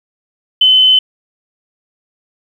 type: tone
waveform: sine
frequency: 3042 Hz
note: F#7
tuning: 47 cents sharp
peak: -5 dBFS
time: 0.61-0.99 s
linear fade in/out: 5 ms
effects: 7-bit